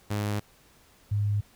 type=tone pair in turn; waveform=sawtooth / sine; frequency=103.83 / 103.05 Hz; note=G#2 / G#2; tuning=0 / -13 cents; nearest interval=unison; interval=13 cents; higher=first; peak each=-23 dBFS; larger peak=neither; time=0.1-0.4 / 1.11-1.41 s; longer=neither; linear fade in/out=10 ms; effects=pink hiss -59 dBFS RMS until 1.55 s